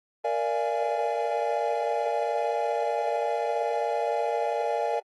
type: chord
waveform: triangle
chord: Bb dominant seventh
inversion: none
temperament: equal with one note detuned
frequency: 466.2 / 587.3 / 682.9 / 830.6 Hz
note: Bb4 / D5 / F5 / Ab5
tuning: 0 / 0 / -39 / 0 cents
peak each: -28 dBFS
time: 0.24-5 s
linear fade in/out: 10 ms
effects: AAC 32 kbps